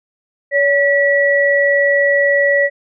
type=tone pair together; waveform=sine; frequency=567 / 1939.4 Hz; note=C#5 / B6; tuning=+39 / -32 cents; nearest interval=octave + major sixth; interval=2129 cents; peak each=-13 / -13 dBFS; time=0.51-2.7 s; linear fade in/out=50 ms; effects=none